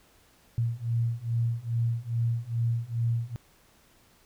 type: beating tone pair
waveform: sine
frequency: 115.4 / 117.8 Hz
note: A#2 / A#2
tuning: -17 / +19 cents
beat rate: 2.4 Hz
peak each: -29 / -28 dBFS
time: 0.58-3.36 s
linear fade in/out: 0 ms
effects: pink hiss -61 dBFS RMS until 4.25 s